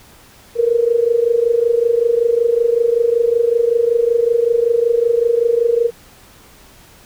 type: tone with amplitude modulation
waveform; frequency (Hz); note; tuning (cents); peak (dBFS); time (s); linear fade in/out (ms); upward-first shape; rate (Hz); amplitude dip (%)
sine; 468.9; A#4; +10; -8; 0.55-5.91; 50; sine; 25.3; 80
effects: pink hiss -45 dBFS RMS until 7.05 s